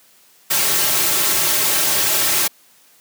white noise with comb filter, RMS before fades -17 dBFS, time 0.5-2.48 s, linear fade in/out 10 ms, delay 4.1 ms, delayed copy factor -0.9, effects white hiss -52 dBFS RMS until 3 s + high-pass 150 Hz 12 dB/octave

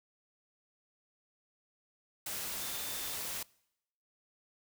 sine tone in noise, 3566 Hz, A7, 22 cents sharp, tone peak -48 dBFS, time 2.61-3.15 s, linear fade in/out 5 ms, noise white, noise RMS -39 dBFS, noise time 2.26-3.43 s, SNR -12 dB, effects noise-tail reverb RT60 0.8 s tail -24 dB re dry

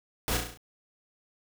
pink noise with echo, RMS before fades -29 dBFS, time 0.28-0.37 s, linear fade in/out 0 ms, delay 34 ms, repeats 6, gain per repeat -4 dB, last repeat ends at 0.574 s, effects none

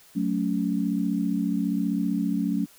sine chord, F# minor, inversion none, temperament equal with one note detuned, 185 / 220 / 281.1 Hz, F#3 / A3 / C#4, 0 / 0 / +24 cents, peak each -27 dBFS, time 0.15-2.66 s, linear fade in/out 20 ms, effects white hiss -54 dBFS RMS until 2.78 s

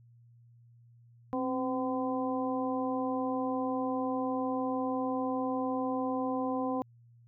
harmonic tone with a mistuned harmonic, 255.1 Hz, C4, 44 cents flat, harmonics 1 / 2 / 3 / 4, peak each -32 / -35 / -37 / -38 dBFS, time 1.33-6.82 s, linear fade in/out 0 ms, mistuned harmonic 1, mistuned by +57 cents, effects added 118 Hz sine -56 dBFS peak until 7.27 s

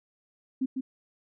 sine tone with echo, 261.6 Hz, C4, in tune, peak -24 dBFS, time 0.61-0.66 s, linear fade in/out 10 ms, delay 150 ms, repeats 1, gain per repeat -4 dB, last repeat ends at 0.81 s, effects none

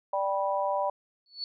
harmonic tone, 196 Hz, G3, in tune, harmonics 3 / 4 / 5, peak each -29 / -31 / -30 dBFS, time 0.13-0.9 s, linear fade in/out 5 ms
sine tone with exponential growth, 4435 Hz, C#8, in tune, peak -28 dBFS, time 1.26-1.44 s, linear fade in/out 1 ms, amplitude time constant 39 ms
effects none

